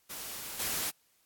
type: noise with level steps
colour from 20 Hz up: white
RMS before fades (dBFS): -41 / -33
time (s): 0.09-0.91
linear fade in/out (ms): 20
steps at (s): 0.59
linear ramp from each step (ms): 10
effects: white hiss -70 dBFS RMS until 1.25 s + AAC 64 kbps